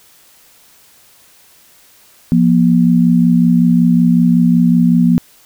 sine tone pair together, 173.93 / 239.3 Hz, F3 / A#3, -7 / +46 cents, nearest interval tritone, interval 553 cents, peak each -10 dBFS, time 2.32-5.18 s, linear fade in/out 0 ms, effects white hiss -47 dBFS RMS until 5.45 s

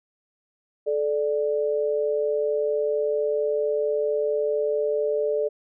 sine tone pair together, 434.4 / 590 Hz, A4 / D5, -22 / +8 cents, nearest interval perfect fourth, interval 530 cents, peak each -23 / -25 dBFS, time 0.86-5.49 s, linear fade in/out 20 ms, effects none

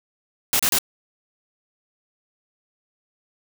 white noise bursts, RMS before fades -19 dBFS, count 3, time 0.53-0.786 s, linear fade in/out 0 ms, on 64 ms, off 32 ms, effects none

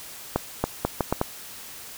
accelerating click train, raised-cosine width 1 ms, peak -7 dBFS, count 6, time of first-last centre 0.36-1.214 s, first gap 280 ms, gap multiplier 0.75, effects white hiss -41 dBFS RMS until 1.97 s

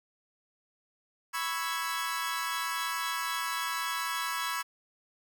sawtooth chord, C# minor seventh, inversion third, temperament equal, 987.8 / 1108.7 / 1318.5 / 1661.2 Hz, B5 / C#6 / E6 / G#6, 0 / 0 / 0 / 0 cents, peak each -33 dBFS, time 1.33-4.63 s, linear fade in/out 20 ms, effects none

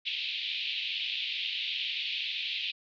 pink band-pass noise, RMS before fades -34 dBFS, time 0.05-2.72 s, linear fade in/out 20 ms, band 2500 to 3900 Hz, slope 48 dB/octave, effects none

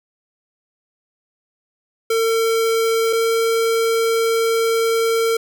square tone pair in turn, 452.6 / 454.9 Hz, A4 / A#4, +49 / -42 cents, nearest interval unison, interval 9 cents, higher second, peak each -16 dBFS, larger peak neither, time 2.1-3.13 / 3.13-5.37 s, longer second, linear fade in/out 5 ms, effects none

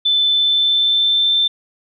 sine tone with pitch glide, 3520 to 3557 Hz, A7 to A7, 0 to +18 cents, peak -12 dBFS, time 0.05-1.48 s, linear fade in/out 10 ms, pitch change +18 cents, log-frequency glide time 0.28-1.36 s, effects none

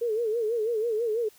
sine tone with vibrato, 450.4 Hz, A4, 40 cents sharp, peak -24 dBFS, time 0.01-1.29 s, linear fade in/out 10 ms, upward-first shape sine, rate 6.1 Hz, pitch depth 110 cents each way, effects white hiss -57 dBFS RMS until 1.38 s

